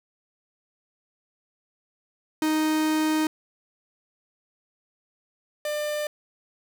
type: tone pair in turn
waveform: 45% pulse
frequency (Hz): 311.1 / 597.2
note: D#4 / D5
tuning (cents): 0 / +29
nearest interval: major seventh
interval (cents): 1129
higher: second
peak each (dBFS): -21 / -26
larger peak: first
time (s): 2.42-3.27 / 5.65-6.07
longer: first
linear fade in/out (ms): 2
effects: none